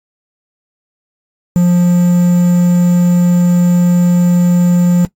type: tone with quantisation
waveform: triangle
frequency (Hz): 176.1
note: F3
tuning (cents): +15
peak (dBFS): -4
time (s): 1.56-5.05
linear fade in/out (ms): 0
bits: 5
effects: noise-tail reverb RT60 0.1 s tail -17 dB re dry + AAC 48 kbps